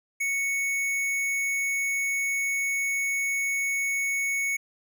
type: tone with hard clipping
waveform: sine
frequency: 2217 Hz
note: C#7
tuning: in tune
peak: -26 dBFS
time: 0.2-4.57 s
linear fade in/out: 10 ms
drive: 15 dB
effects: none